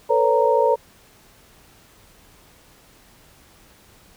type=tone cluster; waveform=sine; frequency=445.8 / 500 / 560 / 929 Hz; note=A4 / B4 / C#5 / A#5; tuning=+23 / +21 / +18 / -6 cents; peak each=-20 dBFS; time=0.09-0.76 s; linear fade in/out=20 ms; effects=pink hiss -52 dBFS RMS until 4.16 s